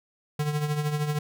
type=tone with tremolo; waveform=square; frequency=149.3 Hz; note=D3; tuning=29 cents sharp; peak=-23 dBFS; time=0.39-1.19 s; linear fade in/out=5 ms; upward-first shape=triangle; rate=13 Hz; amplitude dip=65%; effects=none